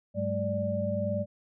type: tone cluster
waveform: sine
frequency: 102.5 / 191.9 / 213.3 / 587 Hz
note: G#2 / G3 / G#3 / D5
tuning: -22 / -37 / +46 / -1 cents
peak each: -33 / -35 / -35 / -30 dBFS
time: 0.14-1.26 s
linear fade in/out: 50 ms
effects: none